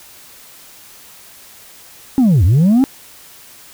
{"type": "linear two-way sweep", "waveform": "sine", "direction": "down then up", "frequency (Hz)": [277.2, 77.78, 277.2], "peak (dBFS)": -5, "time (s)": [2.18, 2.84], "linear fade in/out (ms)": 0, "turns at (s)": 2.44, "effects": ["tanh soft clip ceiling -7 dBFS", "white hiss -41 dBFS RMS until 3.73 s"]}